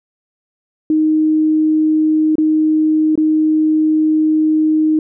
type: tone with dropouts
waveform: sine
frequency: 311.1 Hz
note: D#4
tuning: in tune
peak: -10 dBFS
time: 0.9-4.99 s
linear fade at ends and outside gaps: 2 ms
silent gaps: 2.355-2.382 / 3.155-3.176 s
effects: none